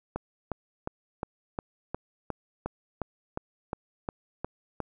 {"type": "click train", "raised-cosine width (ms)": 1, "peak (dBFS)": -17, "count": 14, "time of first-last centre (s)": [0.16, 4.803], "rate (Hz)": 2.8, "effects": []}